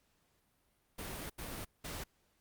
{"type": "noise bursts at uneven times", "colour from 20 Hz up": "pink", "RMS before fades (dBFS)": -43, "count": 3, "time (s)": [[0.98, 1.3], [1.38, 1.65], [1.84, 2.04]], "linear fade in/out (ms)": 10, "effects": ["pink hiss -75 dBFS RMS until 2.4 s", "Opus 48 kbps"]}